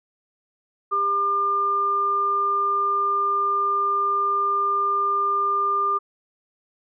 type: tone pair together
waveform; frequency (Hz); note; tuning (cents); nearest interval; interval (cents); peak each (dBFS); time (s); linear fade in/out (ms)
sine; 400.5 / 1200; G4 / D6; +37 / +37; octave + perfect fifth; 1900; -31 / -19; 0.91-5.99; 20
effects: none